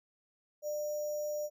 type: tone with sample-and-hold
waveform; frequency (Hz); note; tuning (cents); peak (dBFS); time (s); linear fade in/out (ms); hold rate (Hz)
sine; 597; D5; +28; -33; 0.62-1.5; 50; 6300
effects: none